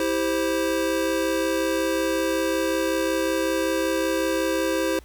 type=chord; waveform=square; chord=C major; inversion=first; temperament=just; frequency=327 / 392.4 / 523.3 Hz; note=E4 / G4 / C5; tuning=-14 / +2 / 0 cents; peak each=-26 / -29 / -26 dBFS; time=0-4.99 s; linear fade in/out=2 ms; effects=added 60 Hz sine -44 dBFS peak until 5.04 s + pink hiss -55 dBFS RMS until 5.04 s